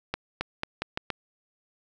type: accelerating click train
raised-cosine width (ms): 0.3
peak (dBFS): -12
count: 6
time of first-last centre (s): 0.14-1.103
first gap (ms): 270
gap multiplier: 0.83
effects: none